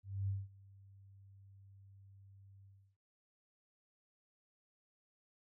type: tone with ADSR envelope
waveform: sine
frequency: 98 Hz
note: G2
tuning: in tune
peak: -33 dBFS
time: 0.03-2.97 s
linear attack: 250 ms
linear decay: 200 ms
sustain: -24 dB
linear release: 320 ms
effects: none